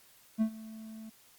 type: tone with ADSR envelope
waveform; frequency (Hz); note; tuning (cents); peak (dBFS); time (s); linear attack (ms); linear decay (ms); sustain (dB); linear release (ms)
triangle; 220.4; A3; +3; -21; 0.38-1.1; 34; 81; -20; 10
effects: white hiss -61 dBFS RMS until 1.38 s + Opus 48 kbps